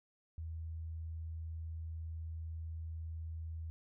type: tone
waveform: sine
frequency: 81 Hz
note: E2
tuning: 30 cents flat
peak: -40 dBFS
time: 0.38-3.7 s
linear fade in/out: 0 ms
effects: none